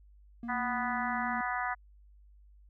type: tone with vibrato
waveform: triangle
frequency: 233.1 Hz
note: A#3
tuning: in tune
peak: -35 dBFS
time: 0.43-1.41 s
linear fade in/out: 2 ms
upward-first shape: square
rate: 5 Hz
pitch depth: 12 cents each way
type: harmonic tone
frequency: 246.9 Hz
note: B3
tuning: in tune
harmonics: 3 / 4 / 5 / 6 / 7 / 8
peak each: -36 / -37 / -38 / -39 / -39 / -40 dBFS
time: 0.48-1.75 s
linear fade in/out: 20 ms
effects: added 50 Hz sine -55 dBFS peak until 2.69 s